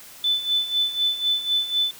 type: tone with tremolo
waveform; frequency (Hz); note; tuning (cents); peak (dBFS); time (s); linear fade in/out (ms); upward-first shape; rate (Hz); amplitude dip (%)
sine; 3508; A7; -6; -17; 0.24-1.91; 2; sine; 4; 75
effects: white hiss -44 dBFS RMS until 1.99 s